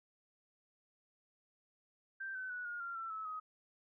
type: tone with pitch steps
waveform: sine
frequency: 1568 / 1519.8 / 1473.2 / 1427.9 / 1384.1 / 1341.6 / 1300.4 / 1260.4 Hz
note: G6 / F#6 / F#6 / F6 / F6 / E6 / E6 / D#6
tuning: 0 / +46 / -8 / +38 / -16 / +30 / -24 / +22 cents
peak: -40 dBFS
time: 2.2-3.4 s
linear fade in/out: 10 ms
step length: 150 ms
effects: none

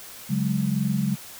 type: chord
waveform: sine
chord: C# suspended fourth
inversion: none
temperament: equal with one note detuned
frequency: 140.69 / 185 / 207.7 Hz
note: C#3 / F#3 / G#3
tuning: +26 / 0 / 0 cents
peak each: -26 / -26 / -25 dBFS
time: 0.29-1.16 s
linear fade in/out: 20 ms
effects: white hiss -42 dBFS RMS until 1.39 s

